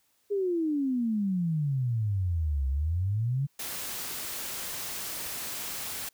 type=exponential two-way sweep; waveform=sine; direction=down then up; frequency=415.3 to 65.41 to 144.9 Hz; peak=-25 dBFS; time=0.3-3.47 s; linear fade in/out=20 ms; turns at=2.68 s
type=noise; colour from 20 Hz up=white; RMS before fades=-36 dBFS; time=3.59-6.09 s; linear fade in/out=5 ms
effects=white hiss -70 dBFS RMS until 6.13 s